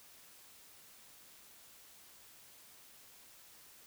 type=silence; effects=white hiss -59 dBFS RMS until 3.86 s